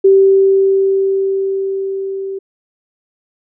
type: tone with level ramp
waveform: sine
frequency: 388.2 Hz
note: G4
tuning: 17 cents flat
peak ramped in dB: -4 to -20 dBFS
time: 0.04-2.39 s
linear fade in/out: 10 ms
effects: none